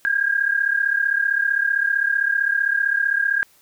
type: tone pair together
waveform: sine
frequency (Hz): 1601.5 / 1637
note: G6 / G#6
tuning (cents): +37 / -25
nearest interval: unison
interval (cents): 38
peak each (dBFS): -20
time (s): 0.05-3.43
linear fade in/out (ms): 0
effects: white hiss -56 dBFS RMS until 3.61 s